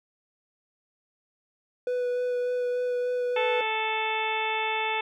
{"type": "tone with vibrato", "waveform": "triangle", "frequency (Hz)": 493.9, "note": "B4", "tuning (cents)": 0, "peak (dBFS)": -23, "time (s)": [1.87, 3.61], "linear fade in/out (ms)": 2, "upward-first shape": "sine", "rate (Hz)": 3.4, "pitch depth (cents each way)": 10}
{"type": "harmonic tone", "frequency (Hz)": 438.6, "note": "A4", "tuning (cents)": -6, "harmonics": [1, 2, 3, 4, 5, 6, 7, 8], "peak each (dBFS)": [-34, -29, -38, -38, -33, -32, -43, -37], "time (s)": [3.36, 5.01], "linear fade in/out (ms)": 5}
{"effects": []}